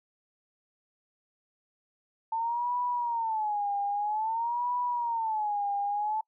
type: tone with vibrato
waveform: sine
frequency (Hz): 889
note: A5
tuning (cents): +18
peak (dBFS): -27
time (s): 2.32-6.21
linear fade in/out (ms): 5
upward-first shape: sine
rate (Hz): 0.51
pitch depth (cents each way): 170
effects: noise-tail reverb RT60 0.1 s tail -26 dB re dry